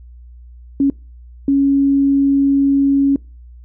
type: tone bursts at uneven times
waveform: sine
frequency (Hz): 277.2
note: C#4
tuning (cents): 0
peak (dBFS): -10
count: 2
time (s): 0.8-0.9 / 1.48-3.16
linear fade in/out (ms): 2
effects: noise-tail reverb RT60 0.3 s tail -25 dB re dry + added 60 Hz sine -36 dBFS peak until 3.64 s